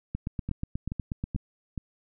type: two click trains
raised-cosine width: 5 ms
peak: -20 / -18 dBFS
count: 4 / 11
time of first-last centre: 0.49-1.778 / 0.15-1.361 s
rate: 2.33 / 8.26 Hz
effects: none